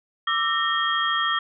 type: tone cluster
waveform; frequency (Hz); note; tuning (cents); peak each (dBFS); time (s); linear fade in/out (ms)
sine; 1173 / 1326 / 1842 / 3240; D6 / E6 / A#6 / G#7; -2 / +10 / -21 / -43; -26; 0.27-1.39; 5
effects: none